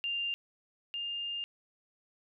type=tone pair in turn; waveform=sine; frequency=2794 / 2810 Hz; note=F7 / F7; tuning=0 / +10 cents; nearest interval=unison; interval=10 cents; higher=second; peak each=-31 / -34 dBFS; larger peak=first; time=0.04-0.34 / 0.94-1.44 s; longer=second; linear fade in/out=0 ms; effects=none